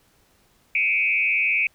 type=tone with frequency modulation; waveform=sine; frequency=2400 Hz; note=D7; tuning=37 cents sharp; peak=-18 dBFS; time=0.75-1.67 s; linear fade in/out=2 ms; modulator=94.9 Hz; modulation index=2.1; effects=pink hiss -61 dBFS RMS until 1.74 s